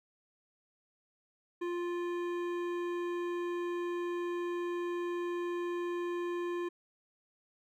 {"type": "tone with hard clipping", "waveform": "triangle", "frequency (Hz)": 349.2, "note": "F4", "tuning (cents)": 0, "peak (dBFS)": -35, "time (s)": [1.61, 6.69], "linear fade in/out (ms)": 10, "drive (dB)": 17, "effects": []}